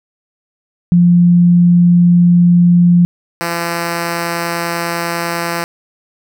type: tone pair in turn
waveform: sine / 5% pulse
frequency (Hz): 174.61 / 170.03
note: F3 / F3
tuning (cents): 0 / -46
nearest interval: unison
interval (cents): 46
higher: first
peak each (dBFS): -5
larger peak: neither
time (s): 0.92-3.05 / 3.41-5.64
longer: second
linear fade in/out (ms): 0
effects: none